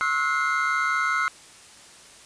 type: tone cluster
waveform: triangle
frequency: 1078 / 1305 / 1450 / 2097 Hz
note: C#6 / E6 / F#6 / C7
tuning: -49 / -18 / -35 / +3 cents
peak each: -30 / -23 / -24 / -27 dBFS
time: 0.01-1.28 s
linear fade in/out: 0 ms
effects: white hiss -48 dBFS RMS until 2.25 s + resampled to 22050 Hz